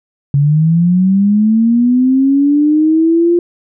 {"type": "linear sweep", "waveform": "sine", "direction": "up", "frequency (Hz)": [138.59, 349.2], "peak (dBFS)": -7, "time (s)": [0.34, 3.39], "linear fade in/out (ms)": 2, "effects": []}